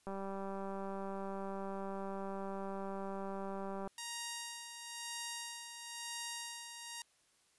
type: click train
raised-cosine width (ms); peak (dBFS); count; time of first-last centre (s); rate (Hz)
1; -30; 743; 0.07-3.875; 195
type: tone with tremolo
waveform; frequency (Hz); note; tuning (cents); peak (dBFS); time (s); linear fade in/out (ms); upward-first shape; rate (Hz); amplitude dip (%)
5% pulse; 938; A#5; +11; -28; 3.98-7.02; 2; sine; 1; 55
effects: white hiss -72 dBFS RMS until 7.58 s + resampled to 24000 Hz